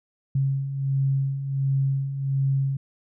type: beating tone pair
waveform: sine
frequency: 135.2 / 136.6 Hz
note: C#3 / C#3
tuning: -43 / -25 cents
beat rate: 1.4 Hz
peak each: -29 / -22 dBFS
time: 0.35-2.77 s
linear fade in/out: 5 ms
effects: none